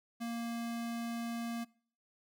square tone, 233.1 Hz, A#3, in tune, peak -37 dBFS, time 0.2-1.65 s, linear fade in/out 20 ms, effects noise-tail reverb RT60 0.5 s tail -23 dB re dry

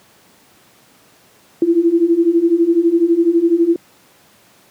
sine beating tone pair, 329.6 / 341.6 Hz, E4 / F4, 0 / -38 cents, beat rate 12 Hz, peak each -15 / -12 dBFS, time 1.62-3.76 s, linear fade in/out 2 ms, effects pink hiss -50 dBFS RMS until 4.7 s + high-pass 150 Hz 12 dB/octave

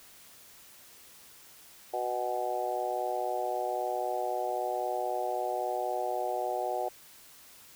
harmonic tone with a mistuned harmonic, 123.8 Hz, B2, 5 cents sharp, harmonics 3 / 4 / 5 / 6 / 7, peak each -38 / -37 / -35 / -33 / -39 dBFS, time 1.93-6.89 s, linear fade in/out 10 ms, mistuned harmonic 7, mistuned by -46 cents, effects white hiss -54 dBFS RMS until 7.75 s

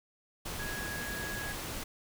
sine tone in noise, 1661.2 Hz, G#6, in tune, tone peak -39 dBFS, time 0.59-1.53 s, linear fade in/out 10 ms, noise pink, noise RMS -39 dBFS, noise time 0.45-1.84 s, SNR -3 dB, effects none

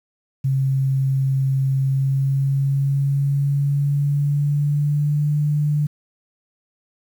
sine tone with pitch glide, 134.5 to 148.38 Hz, C3 to D3, +48 to +18 cents, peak -16 dBFS, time 0.44-5.87 s, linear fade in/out 10 ms, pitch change +170 cents, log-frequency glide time 1.8-5.35 s, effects 8-bit

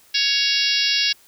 harmonic tone, 557 Hz, C#5, 8 cents sharp, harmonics 3 / 4 / 5 / 6 / 7 / 8 / 9 / 10, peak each -29 / -28 / -24 / -26 / -25 / -25 / -23 / -26 dBFS, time 0.14-1.13 s, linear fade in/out 10 ms, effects white hiss -53 dBFS RMS until 1.27 s

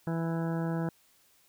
harmonic tone, 165.2 Hz, E3, 4 cents sharp, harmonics 1 / 2 / 3 / 4 / 5 / 6 / 8 / 9 / 10, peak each -30 / -36 / -40 / -42 / -44 / -46 / -48 / -49 / -50 dBFS, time 0.07-0.89 s, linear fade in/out 2 ms, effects white hiss -65 dBFS RMS until 1.48 s

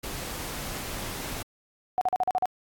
pink noise, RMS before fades -35 dBFS, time 0.03-1.43 s, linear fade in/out 10 ms
sine tone bursts, 740 Hz, F#5, in tune, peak -21 dBFS, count 7, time 1.98-2.456 s, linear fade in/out 0 ms, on 32 ms, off 42 ms
effects AAC 64 kbps

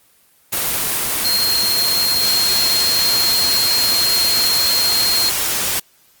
sine tone in noise, 4223 Hz, C8, 15 cents sharp, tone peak -15 dBFS, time 1.24-5.3 s, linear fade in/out 10 ms, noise white, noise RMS -19 dBFS, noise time 0.52-5.8 s, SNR +1 dB, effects white hiss -54 dBFS RMS until 6.2 s + Opus 24 kbps

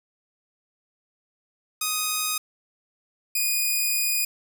5% pulse tone pair in turn, 1249 / 2466 Hz, D#6 / D#7, +6 / -16 cents, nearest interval octave, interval 1178 cents, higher second, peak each -12 dBFS, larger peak neither, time 1.81-2.38 / 3.35-4.25 s, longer second, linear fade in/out 5 ms, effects none

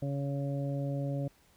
harmonic tone, 140 Hz, C#3, 18 cents sharp, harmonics 1 / 2 / 3 / 4 / 5, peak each -32 / -38 / -48 / -39 / -50 dBFS, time 0.02-1.28 s, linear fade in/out 5 ms, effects pink hiss -65 dBFS RMS until 1.56 s

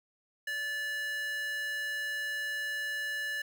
square tone with high-pass filter, 580 Hz, D5, 22 cents flat, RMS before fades -35 dBFS, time 0.47-3.42 s, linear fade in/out 5 ms, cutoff 1900 Hz, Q 5.1, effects none

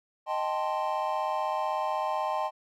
triangle chord, A half-diminished seventh, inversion second, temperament equal, 622.3 / 784 / 880 / 1046.5 Hz, Eb5 / G5 / A5 / C6, 0 / 0 / 0 / 0 cents, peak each -31 dBFS, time 0.26-2.51 s, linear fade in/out 50 ms, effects none

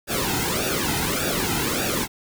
pink noise with flanger, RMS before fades -24 dBFS, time 0.07-2.08 s, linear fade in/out 50 ms, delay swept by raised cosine 0.95 to 1.79 ms, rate 1.7 Hz, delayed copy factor -0.8, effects none

